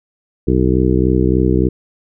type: harmonic tone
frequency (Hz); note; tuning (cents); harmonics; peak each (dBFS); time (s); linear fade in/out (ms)
63.4; B1; +46; 1 / 2 / 3 / 4 / 5 / 6 / 7; -17 / -18 / -18 / -23 / -17 / -18 / -22; 0.47-1.69; 10
effects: none